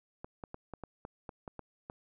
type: clicks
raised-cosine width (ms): 1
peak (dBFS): -28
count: 10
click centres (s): 0.245 / 0.438 / 0.544 / 0.737 / 0.837 / 1.051 / 1.292 / 1.478 / 1.593 / 1.899
effects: none